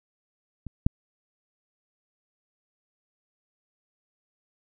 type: clicks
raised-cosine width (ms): 5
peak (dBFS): -24 / -7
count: 2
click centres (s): 0.667 / 0.865
effects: none